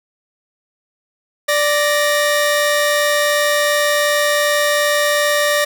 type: tone pair together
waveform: sawtooth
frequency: 587.3 / 1864.6 Hz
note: D5 / A#6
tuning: 0 / 0 cents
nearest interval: octave + minor sixth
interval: 2000 cents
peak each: -11 / -15 dBFS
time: 1.48-5.65 s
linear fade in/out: 10 ms
effects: none